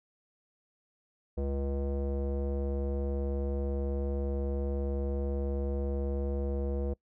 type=tone with low-pass filter; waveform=square; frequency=69.3 Hz; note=C#2; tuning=in tune; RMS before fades=-32 dBFS; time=1.37-6.94 s; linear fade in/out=10 ms; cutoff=510 Hz; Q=3.3; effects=noise-tail reverb RT60 0.1 s tail -23 dB re dry